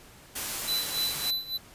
white noise, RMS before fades -33 dBFS, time 0.35-1.31 s, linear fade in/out 10 ms
square tone with tremolo, 3997 Hz, B7, 20 cents sharp, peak -26 dBFS, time 0.67-1.58 s, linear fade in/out 20 ms, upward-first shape sine, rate 3.5 Hz, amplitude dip 85%
effects pink hiss -52 dBFS RMS until 1.74 s + resampled to 32000 Hz

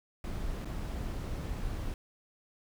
brown noise with dropouts, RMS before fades -36 dBFS, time 0.24-1.94 s, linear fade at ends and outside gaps 1 ms, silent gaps 0.647-0.655 s, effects none

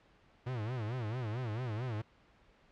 45% pulse tone with vibrato, 116.54 Hz, A#2, in tune, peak -35 dBFS, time 0.46-2.02 s, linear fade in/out 10 ms, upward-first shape sine, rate 4.5 Hz, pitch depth 190 cents each way, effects pink hiss -65 dBFS RMS until 2.71 s + low-pass 3000 Hz 12 dB/octave

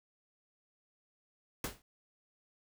pink noise with exponential decay, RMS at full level -33 dBFS, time 1.64-1.82 s, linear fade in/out 2 ms, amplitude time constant 38 ms, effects none

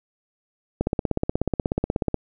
click train, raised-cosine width 2 ms, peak -8 dBFS, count 23, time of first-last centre 0.81-2.143 s, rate 16.5 Hz, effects none

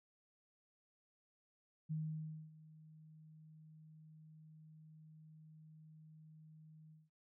sine tone with ADSR envelope, 156.3 Hz, D#3, 8 cents sharp, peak -37 dBFS, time 1.89-7.1 s, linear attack 24 ms, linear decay 590 ms, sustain -20 dB, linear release 190 ms, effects none

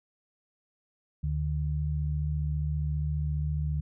sine tone pair together, 74.8 / 149.6 Hz, D2 / D3, +32 / +32 cents, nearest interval octave, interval 1200 cents, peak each -29 / -30 dBFS, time 1.23-3.81 s, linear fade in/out 10 ms, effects none

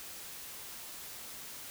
silence, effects white hiss -46 dBFS RMS until 1.7 s

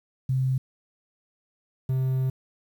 sine / triangle tone pair in turn, 130.81 / 130.81 Hz, C3 / C3, 0 / 0 cents, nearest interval unison, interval 0 cents, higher neither, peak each -21 / -20 dBFS, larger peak second, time 0.29-0.58 / 1.89-2.3 s, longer second, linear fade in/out 5 ms, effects 9-bit

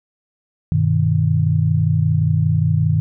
sine chord, G augmented, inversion none, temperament equal with one note detuned, 98.28 / 123.47 / 155.56 Hz, G2 / B2 / D#3, +5 / 0 / 0 cents, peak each -18 / -20 / -16 dBFS, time 0.72-3 s, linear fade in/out 0 ms, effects none

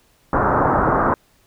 white low-pass noise, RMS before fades -17 dBFS, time 0.33-1.14 s, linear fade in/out 2 ms, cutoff 1400 Hz, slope 48 dB/octave, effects pink hiss -58 dBFS RMS until 1.46 s

